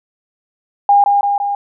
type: tone with echo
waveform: sine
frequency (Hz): 809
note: G#5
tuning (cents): -46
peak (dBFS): -6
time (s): 0.89-1.04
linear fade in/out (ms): 2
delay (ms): 170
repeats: 3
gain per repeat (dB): -3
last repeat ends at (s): 1.55
effects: none